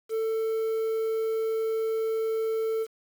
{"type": "tone with quantisation", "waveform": "triangle", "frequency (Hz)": 444.6, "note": "A4", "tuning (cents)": 18, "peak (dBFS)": -23, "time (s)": [0.09, 2.87], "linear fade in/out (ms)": 50, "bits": 8, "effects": []}